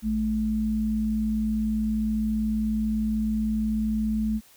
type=tone pair together; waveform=sine; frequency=56.55 / 217.1 Hz; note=A1 / A3; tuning=+48 / -23 cents; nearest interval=octave + major seventh; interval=2329 cents; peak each=-31 / -23 dBFS; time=0.02-4.41 s; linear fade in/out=50 ms; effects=white hiss -55 dBFS RMS until 4.56 s